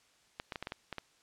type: clicks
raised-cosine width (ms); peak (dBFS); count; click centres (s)
0.3; -22; 8; 0.399 / 0.522 / 0.558 / 0.626 / 0.671 / 0.721 / 0.927 / 0.983
effects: white hiss -67 dBFS RMS until 1.22 s + low-pass 7000 Hz 12 dB/octave